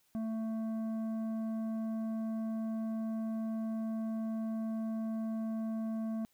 sine tone with tanh clipping, 222.2 Hz, A3, 17 cents sharp, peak -35 dBFS, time 0.15-6.25 s, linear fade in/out 0 ms, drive 9 dB, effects white hiss -72 dBFS RMS until 6.33 s

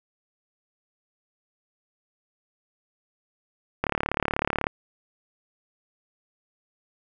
click train, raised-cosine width 0.5 ms, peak -8 dBFS, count 31, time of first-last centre 3.84-4.669 s, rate 36.2 Hz, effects none

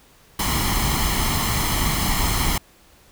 pink noise with comb filter, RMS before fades -21 dBFS, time 0.39-2.58 s, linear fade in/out 5 ms, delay 0.96 ms, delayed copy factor +0.65, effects pink hiss -53 dBFS RMS until 3.11 s

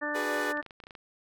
harmonic tone, 296.1 Hz, D4, 14 cents sharp, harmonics 1 / 2 / 3 / 4 / 5 / 6, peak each -37 / -36 / -40 / -39 / -40 / -33 dBFS, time 0.01-0.62 s, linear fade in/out 20 ms
sawtooth chord, G# half-diminished seventh, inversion third, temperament equal, 370 / 415.3 / 493.9 / 587.3 Hz, F#4 / G#4 / B4 / D5, 0 / 0 / 0 / 0 cents, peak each -36 / -32 / -33 / -38 dBFS, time 0.14-0.53 s, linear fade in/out 20 ms
clicks, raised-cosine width 0.3 ms, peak -30 dBFS, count 12, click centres 0.362 / 0.399 / 0.504 / 0.573 / 0.627 / 0.663 / 0.708 / 0.802 / 0.838 / 0.869 / 0.908 / 0.952 s
effects none

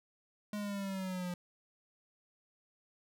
square exponential sweep, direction down, 209.9 to 176.4 Hz, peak -37 dBFS, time 0.53-1.34 s, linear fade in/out 2 ms, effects none

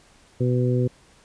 harmonic tone, 124.6 Hz, B2, 16 cents sharp, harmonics 1 / 2 / 3 / 4, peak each -20 / -26 / -26 / -29 dBFS, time 0.4-0.88 s, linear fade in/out 10 ms, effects pink hiss -55 dBFS RMS until 1.24 s + resampled to 22050 Hz

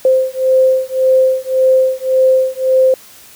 sine beating tone pair, 520 / 521.8 Hz, C5 / C5, -11 / -5 cents, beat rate 1.8 Hz, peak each -12 dBFS, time 0.05-2.94 s, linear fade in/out 2 ms, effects white hiss -40 dBFS RMS until 3.35 s

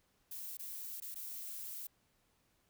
violet noise with dropouts, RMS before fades -45 dBFS, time 0.31-1.87 s, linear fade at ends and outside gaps 5 ms, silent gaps 0.571-0.592 / 1.002-1.02 / 1.145-1.156 s, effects pink hiss -75 dBFS RMS until 2.69 s

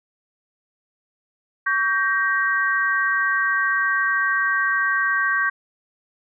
sine chord, G diminished, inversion second, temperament just, 1128.9 / 1568 / 1881.6 Hz, Db6 / G6 / Bb6, +31 / 0 / +16 cents, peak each -24 / -20 / -24 dBFS, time 1.66-5.5 s, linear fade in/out 10 ms, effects none

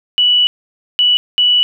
sine tone bursts at uneven times, 2952 Hz, F#7, 5 cents flat, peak -8 dBFS, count 3, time 0.18-0.47 / 0.99-1.17 / 1.38-1.63 s, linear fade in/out 0 ms, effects none

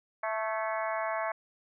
harmonic tone with a mistuned harmonic, 220 Hz, A3, in tune, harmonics 3 / 4 / 5 / 6 / 7 / 8 / 9 / 10, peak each -33 / -37 / -36 / -42 / -43 / -41 / -44 / -43 dBFS, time 0.23-1.32 s, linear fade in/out 5 ms, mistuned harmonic 8, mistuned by -48 cents, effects none

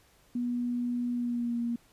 sine tone with pitch glide, 242.9 to 236 Hz, B3 to A#3, -29 to +22 cents, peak -28 dBFS, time 0.35-1.76 s, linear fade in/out 5 ms, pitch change -49 cents, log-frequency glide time 1.13-1.58 s, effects pink hiss -63 dBFS RMS until 1.92 s + resampled to 32000 Hz

